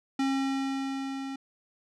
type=tone with level ramp; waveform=square; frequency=270 Hz; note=C#4; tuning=45 cents flat; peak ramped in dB=-25 to -35 dBFS; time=0.19-1.36 s; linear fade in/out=5 ms; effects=low-pass 6000 Hz 12 dB/octave